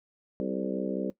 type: harmonic tone with a mistuned harmonic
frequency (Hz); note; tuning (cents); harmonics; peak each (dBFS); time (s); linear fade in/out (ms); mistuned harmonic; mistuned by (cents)
64.9; C2; -13; 3 / 4 / 5 / 6 / 7 / 8 / 9; -34 / -35 / -36 / -37 / -37 / -38 / -39; 0.4-1.1; 0; 7; -48
effects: noise-tail reverb RT60 0.1 s tail -17 dB re dry